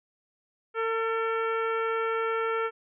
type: harmonic tone with a mistuned harmonic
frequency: 451.9 Hz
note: A4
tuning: 46 cents sharp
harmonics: 1 / 2 / 3 / 4 / 5 / 6 / 7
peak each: -28 / -37 / -30 / -39 / -39 / -46 / -49 dBFS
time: 0.74-2.71 s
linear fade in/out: 50 ms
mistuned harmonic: 4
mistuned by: -33 cents
effects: none